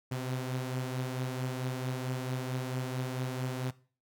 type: beating tone pair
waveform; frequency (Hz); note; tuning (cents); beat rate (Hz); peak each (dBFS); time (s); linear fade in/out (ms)
sawtooth; 127.5 / 132; C3 / C3; -44 / +16; 4.5; -30 / -36; 0.11-3.71; 10
effects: noise-tail reverb RT60 0.4 s tail -19 dB re dry